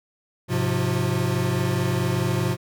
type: tone cluster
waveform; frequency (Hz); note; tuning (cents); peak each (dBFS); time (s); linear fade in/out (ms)
square; 103.9 / 128.6 / 177.2 / 353.1; G#2 / C3 / F3 / F4; +1 / -30 / +25 / +19; -28 / -25 / -28 / -30; 0.48-2.57; 50
effects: none